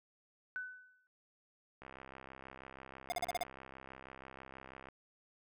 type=tone with exponential decay; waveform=sine; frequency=1501 Hz; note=F#6; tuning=24 cents sharp; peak=-36 dBFS; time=0.56-1.07 s; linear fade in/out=0 ms; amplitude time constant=110 ms
type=click train; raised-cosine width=0.5 ms; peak=-35 dBFS; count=204; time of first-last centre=1.82-4.886 s; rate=66.2 Hz
type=tone bursts; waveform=square; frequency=710 Hz; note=F5; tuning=28 cents sharp; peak=-34 dBFS; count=6; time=3.1-3.431 s; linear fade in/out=0 ms; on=21 ms; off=41 ms
effects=none